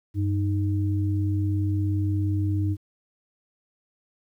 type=tone pair together; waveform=sine; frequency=97.2 / 308.6 Hz; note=G2 / D#4; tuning=-14 / -14 cents; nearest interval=octave + minor sixth; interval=2000 cents; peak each=-22 / -29 dBFS; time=0.14-2.77 s; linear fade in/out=50 ms; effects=10-bit